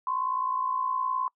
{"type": "tone pair together", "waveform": "sine", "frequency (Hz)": [1024.6, 1084], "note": ["C6", "C#6"], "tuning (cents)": [-37, -39], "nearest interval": "minor second", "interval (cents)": 98, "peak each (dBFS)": [-27, -32], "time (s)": [0.07, 1.28], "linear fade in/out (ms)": 2, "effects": ["noise-tail reverb RT60 0.1 s tail -25 dB re dry"]}